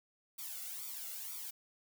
blue noise with flanger, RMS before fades -44 dBFS, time 0.38-1.51 s, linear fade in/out 10 ms, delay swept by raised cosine 0.86 to 1.47 ms, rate 2.1 Hz, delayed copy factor +1, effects none

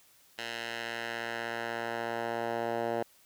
10% pulse tone with band-pass filter sweep, 116.54 Hz, A#2, in tune, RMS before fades -35 dBFS, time 0.38-3.03 s, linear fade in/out 5 ms, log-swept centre 2800 to 660 Hz, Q 1.1, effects white hiss -62 dBFS RMS until 3.25 s

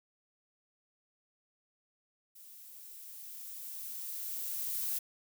violet noise with level ramp, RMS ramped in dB -54 to -34 dBFS, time 2.35-4.99 s, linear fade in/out 10 ms, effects none

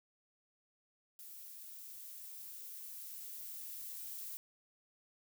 violet noise with level ramp, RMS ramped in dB -52 to -45 dBFS, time 1.19-4.37 s, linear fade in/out 0 ms, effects none

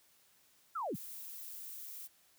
sine linear sweep, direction down, 1416 to 100 Hz, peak -35 dBFS, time 0.75-0.96 s, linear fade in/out 10 ms
violet noise, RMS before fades -47 dBFS, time 0.94-2.08 s, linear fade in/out 20 ms
effects white hiss -68 dBFS RMS until 2.38 s + high-pass 60 Hz 12 dB/octave

